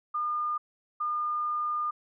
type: tone pair in turn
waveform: sine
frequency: 1212 / 1212 Hz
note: D#6 / D#6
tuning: -46 / -46 cents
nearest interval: unison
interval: 0 cents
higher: neither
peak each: -27 dBFS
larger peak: neither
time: 0.14-0.58 / 1-1.91 s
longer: second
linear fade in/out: 10 ms
effects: none